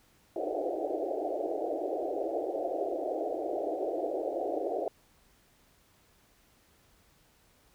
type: band-pass noise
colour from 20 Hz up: white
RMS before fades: -33 dBFS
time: 0.36-4.88 s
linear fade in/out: 2 ms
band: 300 to 740 Hz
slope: 96 dB/octave
effects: pink hiss -65 dBFS RMS until 7.74 s